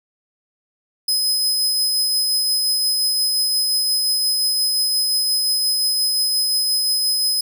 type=tone with tremolo; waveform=sawtooth; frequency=5060 Hz; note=D#8; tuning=28 cents sharp; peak=-13 dBFS; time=1.08-7.41 s; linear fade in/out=5 ms; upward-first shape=triangle; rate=5.7 Hz; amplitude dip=25%; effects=none